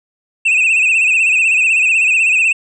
triangle tone with vibrato, 2592 Hz, E7, 30 cents flat, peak -8 dBFS, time 0.45-2.53 s, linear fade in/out 10 ms, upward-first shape sine, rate 16 Hz, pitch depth 85 cents each way, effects resampled to 24000 Hz

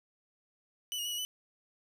sawtooth tone with pitch steps, 2980 / 2869 / 2945 / 2908 / 2997 Hz, F#7 / F7 / F#7 / F#7 / F#7, +12 / +46 / -9 / -31 / +22 cents, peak -31 dBFS, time 0.92-1.25 s, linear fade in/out 0 ms, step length 66 ms, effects none

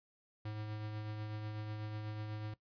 square tone with tremolo, 106.9 Hz, A2, 49 cents flat, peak -40 dBFS, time 0.45-2.54 s, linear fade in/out 5 ms, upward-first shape triangle, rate 8.1 Hz, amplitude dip 35%, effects noise-tail reverb RT60 0.1 s tail -17 dB re dry + resampled to 11025 Hz

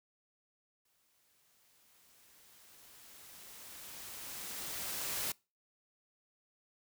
white noise with exponential growth, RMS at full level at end -36 dBFS, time 0.85-5.32 s, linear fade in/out 5 ms, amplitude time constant 970 ms, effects noise-tail reverb RT60 0.3 s tail -25 dB re dry

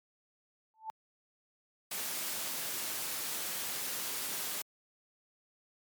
sine tone with exponential growth, 880 Hz, A5, in tune, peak -33 dBFS, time 0.74-0.9 s, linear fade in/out 0 ms, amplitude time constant 33 ms
white noise, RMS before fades -37 dBFS, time 1.91-4.62 s, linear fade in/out 5 ms
effects high-pass 150 Hz 12 dB/octave + MP3 96 kbps

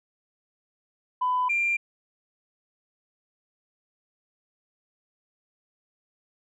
sine tone pair in turn, 1001 / 2381 Hz, B5 / D7, +23 / +23 cents, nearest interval octave + minor third, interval 1500 cents, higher second, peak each -21 dBFS, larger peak neither, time 1.21-1.49 / 1.49-1.77 s, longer neither, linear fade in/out 10 ms, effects tanh soft clip ceiling -17 dBFS

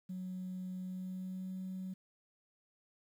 sine tone with pitch glide, 184.3 to 186.98 Hz, F#3 to F#3, -7 to +18 cents, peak -38 dBFS, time 0.09-1.94 s, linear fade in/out 10 ms, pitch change +25 cents, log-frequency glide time 0.79-1.57 s, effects tanh soft clip ceiling -36 dBFS + 11-bit

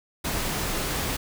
pink noise, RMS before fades -28 dBFS, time 0.24-1.17 s, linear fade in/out 10 ms, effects none

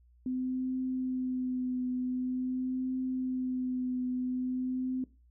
sine tone with vibrato, 255 Hz, C4, 44 cents flat, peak -30 dBFS, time 0.26-5.04 s, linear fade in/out 2 ms, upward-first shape triangle, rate 0.46 Hz, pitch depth 24 cents each way, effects noise-tail reverb RT60 0.3 s tail -19 dB re dry + added 60 Hz sine -59 dBFS peak until 5.3 s

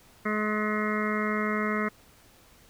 harmonic tone with a mistuned harmonic, 212.3 Hz, G#3, 38 cents sharp, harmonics 1 / 2 / 3 / 5 / 6 / 7 / 8 / 9 / 10, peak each -29 / -33 / -37 / -37 / -33 / -39 / -42 / -35 / -36 dBFS, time 0.25-1.89 s, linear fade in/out 10 ms, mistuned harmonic 8, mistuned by +27 cents, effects pink hiss -57 dBFS RMS until 2.69 s

